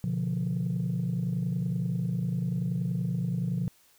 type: chord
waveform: sine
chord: B diminished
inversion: none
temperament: equal with one note detuned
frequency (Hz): 123.47 / 144.39 / 174.61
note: B2 / D3 / F3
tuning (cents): 0 / -29 / 0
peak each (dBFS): -30 / -32 / -28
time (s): 0.04-3.68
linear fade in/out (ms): 0
effects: tanh soft clip ceiling -22 dBFS + white hiss -62 dBFS RMS until 3.98 s